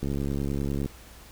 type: click train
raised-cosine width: 3 ms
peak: -17 dBFS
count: 59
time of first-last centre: 0.03-0.86 s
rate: 69.9 Hz
effects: added 60 Hz sine -51 dBFS peak until 1.31 s + pink hiss -50 dBFS RMS until 1.31 s